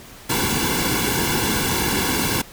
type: noise with comb filter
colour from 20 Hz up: pink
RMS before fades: -21 dBFS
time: 0.29-2.42 s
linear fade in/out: 10 ms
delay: 1.6 ms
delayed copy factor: -0.9
effects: pink hiss -42 dBFS RMS until 2.52 s